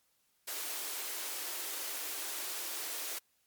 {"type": "high-pass noise", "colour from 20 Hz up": "white", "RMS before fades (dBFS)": -39, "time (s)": [0.47, 3.19], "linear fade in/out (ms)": 10, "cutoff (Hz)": 280, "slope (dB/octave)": 96, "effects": ["white hiss -74 dBFS RMS until 3.46 s", "MP3 96 kbps"]}